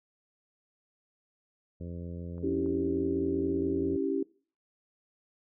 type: harmonic tone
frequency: 86.2 Hz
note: F2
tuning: 22 cents flat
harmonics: 1 / 2 / 3 / 4 / 5 / 6 / 7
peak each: -39 / -41 / -47 / -50 / -50 / -51 / -58 dBFS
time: 1.8-3.97 s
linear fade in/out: 10 ms
type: clicks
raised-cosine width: 1 ms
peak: -40 dBFS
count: 2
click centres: 2.381 / 2.661 s
type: chord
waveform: sine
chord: C# diminished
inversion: none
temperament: equal with one note detuned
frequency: 277.2 / 327.4 / 392 Hz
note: C#4 / E4 / G4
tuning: 0 / -12 / 0 cents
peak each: -31 / -33 / -31 dBFS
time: 2.43-4.23 s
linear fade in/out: 5 ms
effects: noise-tail reverb RT60 0.4 s tail -22 dB re dry